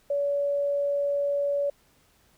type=tone; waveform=sine; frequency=569 Hz; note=C#5; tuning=45 cents sharp; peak=-23 dBFS; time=0.1-1.7 s; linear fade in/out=5 ms; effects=pink hiss -63 dBFS RMS until 2.37 s